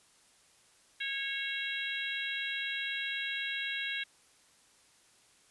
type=harmonic tone; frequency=548 Hz; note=C#5; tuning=20 cents flat; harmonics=3 / 4 / 5 / 6 / 7; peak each=-38 / -39 / -40 / -41 / -41 dBFS; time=1-4.04 s; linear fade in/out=10 ms; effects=white hiss -64 dBFS RMS until 5.5 s + resampled to 24000 Hz